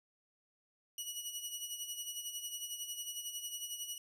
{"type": "tone with tremolo", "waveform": "15% pulse", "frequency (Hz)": 2921, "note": "F#7", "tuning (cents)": -23, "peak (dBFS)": -31, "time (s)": [0.98, 3.98], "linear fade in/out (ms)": 2, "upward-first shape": "sine", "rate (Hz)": 11, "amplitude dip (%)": 60, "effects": []}